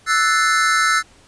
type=chord; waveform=square; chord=F# half-diminished seventh; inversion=third; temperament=equal; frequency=1318.5 / 1480 / 1760 / 2093 Hz; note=E6 / F#6 / A6 / C7; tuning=0 / 0 / 0 / 0 cents; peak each=-18 / -21 / -21 / -24 dBFS; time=0.06-1.03 s; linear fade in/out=50 ms; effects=pink hiss -50 dBFS RMS until 1.27 s + resampled to 22050 Hz